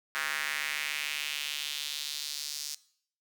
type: tone with high-pass filter sweep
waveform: square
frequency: 73.42 Hz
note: D2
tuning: in tune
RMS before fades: -35 dBFS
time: 0.15-2.75 s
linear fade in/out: 0 ms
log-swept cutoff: 1600 to 5300 Hz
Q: 2.3
effects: noise-tail reverb RT60 0.6 s tail -19 dB re dry